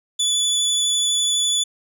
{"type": "tone with vibrato", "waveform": "25% pulse", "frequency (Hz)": 3454, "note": "A7", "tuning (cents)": -33, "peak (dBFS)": -13, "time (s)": [0.19, 1.64], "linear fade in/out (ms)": 10, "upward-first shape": "triangle", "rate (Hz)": 12, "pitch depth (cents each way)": 14, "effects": []}